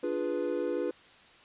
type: chord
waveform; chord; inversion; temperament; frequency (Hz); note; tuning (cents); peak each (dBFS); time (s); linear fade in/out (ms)
triangle; D diminished seventh; none; equal; 293.7 / 349.2 / 415.3 / 493.9; D4 / F4 / Ab4 / Cb5; 0 / 0 / 0 / 0; -34 / -32 / -34 / -31; 0.03-0.91; 5
effects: white hiss -56 dBFS RMS until 1.44 s + resampled to 8000 Hz